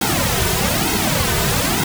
pink noise with flanger, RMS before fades -18 dBFS, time 0.01-1.84 s, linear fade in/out 5 ms, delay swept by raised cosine 1.7 to 3.7 ms, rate 1.1 Hz, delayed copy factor -0.95, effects none

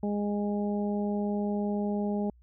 harmonic tone, 205.6 Hz, G#3, 17 cents flat, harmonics 1 / 2 / 3 / 4, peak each -28 / -34 / -38 / -40 dBFS, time 0.03-2.3 s, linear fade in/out 2 ms, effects added 60 Hz sine -55 dBFS peak until 2.42 s

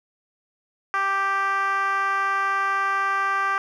10% pulse tone with band-pass filter, 392 Hz, G4, in tune, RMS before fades -23 dBFS, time 0.94-3.58 s, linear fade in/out 0 ms, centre 1300 Hz, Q 3.1, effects none

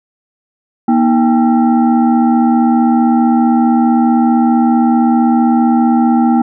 sine tone with frequency modulation, 238.8 Hz, A#3, 42 cents sharp, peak -7 dBFS, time 0.88-6.42 s, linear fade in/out 5 ms, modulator 553 Hz, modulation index 0.89, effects none

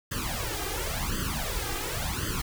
pink noise with flanger, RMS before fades -31 dBFS, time 0.11-2.42 s, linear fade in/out 10 ms, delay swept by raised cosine 0.63 to 2.53 ms, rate 0.93 Hz, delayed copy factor +0.95, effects none

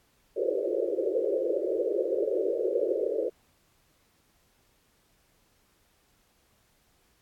white band-pass noise, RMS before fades -28 dBFS, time 0.36-3.3 s, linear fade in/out 20 ms, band 340 to 570 Hz, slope 96 dB/octave, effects pink hiss -67 dBFS RMS until 7.21 s + AAC 64 kbps

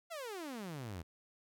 sawtooth exponential sweep, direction down, 701 to 77.78 Hz, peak -38 dBFS, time 0.1-1.03 s, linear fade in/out 20 ms, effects none

